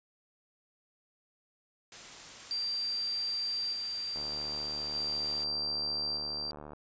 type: noise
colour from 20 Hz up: white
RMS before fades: -47 dBFS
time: 1.92-5.44 s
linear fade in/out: 2 ms
type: tone with tremolo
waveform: sine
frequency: 4706 Hz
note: D8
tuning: 3 cents sharp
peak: -31 dBFS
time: 2.51-6.51 s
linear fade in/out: 0 ms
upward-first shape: square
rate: 0.41 Hz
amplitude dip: 30%
type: click train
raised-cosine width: 1 ms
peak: -31 dBFS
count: 193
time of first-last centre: 4.16-6.734 s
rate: 74.6 Hz
effects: resampled to 16000 Hz